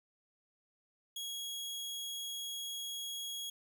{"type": "tone", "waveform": "sawtooth", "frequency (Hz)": 3314, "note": "G#7", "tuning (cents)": -4, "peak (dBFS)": -36, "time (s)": [1.16, 3.5], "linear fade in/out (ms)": 5, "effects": []}